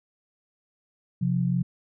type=tone pair together; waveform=sine; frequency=131.75 / 176.5 Hz; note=C3 / F3; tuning=+12 / +19 cents; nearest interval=perfect fourth; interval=507 cents; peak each=-25 / -24 dBFS; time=1.21-1.63 s; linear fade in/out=10 ms; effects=none